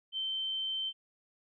sine tone, 3103 Hz, G7, 18 cents flat, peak -32 dBFS, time 0.12-0.93 s, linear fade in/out 50 ms, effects none

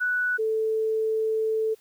sine tone pair in turn, 1480 / 440 Hz, F#6 / A4, 0 / 0 cents, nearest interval octave + major sixth, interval 2100 cents, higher first, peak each -22 dBFS, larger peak neither, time 0-0.38 / 0.38-1.75 s, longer second, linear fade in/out 20 ms, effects white hiss -60 dBFS RMS until 1.8 s

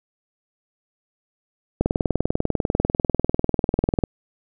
click train, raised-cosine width 2 ms, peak -5 dBFS, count 46, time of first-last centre 1.81-4.038 s, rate 20.2 Hz, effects none

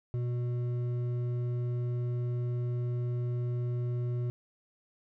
sine tone with hard clipping, 121.8 Hz, B2, 24 cents flat, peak -31 dBFS, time 0.14-4.3 s, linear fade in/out 0 ms, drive 7 dB, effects none

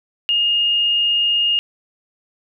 sine tone, 2842 Hz, F7, 30 cents sharp, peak -14 dBFS, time 0.29-1.59 s, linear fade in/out 0 ms, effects none

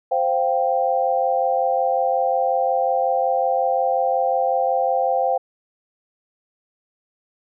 sine chord, C suspended fourth, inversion none, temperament equal, 523.3 / 698.5 / 784 Hz, C5 / F5 / G5, 0 / 0 / 0 cents, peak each -21 / -22 / -21 dBFS, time 0.11-5.38 s, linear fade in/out 10 ms, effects none

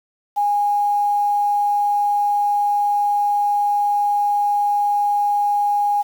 sine tone with quantisation, 821 Hz, G#5, 20 cents flat, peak -15 dBFS, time 0.36-6.03 s, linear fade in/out 20 ms, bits 7, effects none

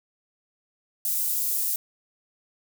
white high-pass noise, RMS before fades -26 dBFS, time 1.05-1.76 s, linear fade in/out 2 ms, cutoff 9600 Hz, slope 12 dB/octave, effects none

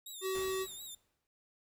15% pulse tone with vibrato, 3729 Hz, A#7, in tune, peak -38 dBFS, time 0.06-0.95 s, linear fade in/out 5 ms, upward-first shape sine, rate 5.5 Hz, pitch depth 79 cents each way
square tone, 379.4 Hz, F#4, 43 cents sharp, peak -34 dBFS, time 0.21-0.67 s, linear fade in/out 50 ms
pink noise with exponential decay, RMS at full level -47 dBFS, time 0.35-1.27 s, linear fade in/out 0 ms, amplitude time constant 200 ms
effects noise-tail reverb RT60 0.4 s tail -24 dB re dry

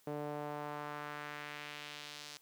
sawtooth tone with band-pass filter sweep, 147.7 Hz, D3, 10 cents sharp, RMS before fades -44 dBFS, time 0.07-2.37 s, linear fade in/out 0 ms, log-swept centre 490 to 5100 Hz, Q 1.3, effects white hiss -68 dBFS RMS until 2.41 s + high-pass 80 Hz 12 dB/octave

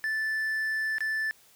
triangle tone with dropouts, 1756 Hz, A6, 4 cents flat, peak -25 dBFS, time 0.04-1.31 s, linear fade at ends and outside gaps 0 ms, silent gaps 0.983-1.006 s, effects white hiss -59 dBFS RMS until 1.55 s

